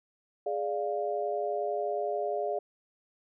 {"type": "chord", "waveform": "sine", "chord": "D diminished", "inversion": "second", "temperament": "equal", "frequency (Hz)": [415.3, 587.3, 698.5], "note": ["Ab4", "D5", "F5"], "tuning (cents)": [0, 0, 0], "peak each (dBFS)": -33, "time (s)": [0.46, 2.59], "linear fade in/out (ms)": 5, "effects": []}